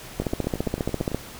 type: two click trains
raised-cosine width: 2 ms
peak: -10 / -18 dBFS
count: 15 / 9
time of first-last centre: 0.2-1.146 / 0.22-1.117 s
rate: 14.8 / 8.92 Hz
effects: pink hiss -41 dBFS RMS until 1.39 s